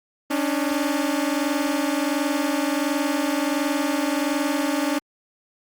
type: tone pair together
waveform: sawtooth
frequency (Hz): 278.2 / 299.6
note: C#4 / D4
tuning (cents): +6 / +35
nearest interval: minor second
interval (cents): 129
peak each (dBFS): -20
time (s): 0.3-4.99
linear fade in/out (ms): 10
effects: Opus 24 kbps